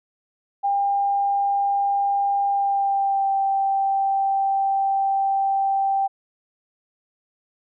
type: tone with pitch glide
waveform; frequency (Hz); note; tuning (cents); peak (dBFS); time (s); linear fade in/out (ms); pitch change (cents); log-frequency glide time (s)
sine; 800 to 783.1; G5 to G5; +35 to -2; -18; 0.63-6.08; 20; -37; 2.48-3.31
effects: none